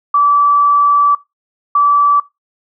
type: tone bursts at uneven times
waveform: sine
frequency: 1156 Hz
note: D6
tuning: 28 cents flat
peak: -7 dBFS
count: 2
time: 0.14-1.15 / 1.75-2.2 s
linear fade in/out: 5 ms
effects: noise-tail reverb RT60 0.2 s tail -19 dB re dry